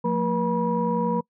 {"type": "tone cluster", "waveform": "sine", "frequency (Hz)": [176.5, 227.1, 482.4, 967], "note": ["F3", "A#3", "B4", "B5"], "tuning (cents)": [19, -45, -41, -37], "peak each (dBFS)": -26, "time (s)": [0.04, 1.21], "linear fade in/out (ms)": 10, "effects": ["noise-tail reverb RT60 0.1 s tail -26 dB re dry", "tanh soft clip ceiling -11 dBFS"]}